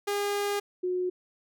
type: tone pair in turn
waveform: sawtooth / sine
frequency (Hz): 406.8 / 363.5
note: G#4 / F#4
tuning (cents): -36 / -31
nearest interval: major second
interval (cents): 195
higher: first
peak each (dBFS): -23 / -26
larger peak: first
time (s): 0.07-0.6 / 0.83-1.1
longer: first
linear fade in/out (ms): 10
effects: none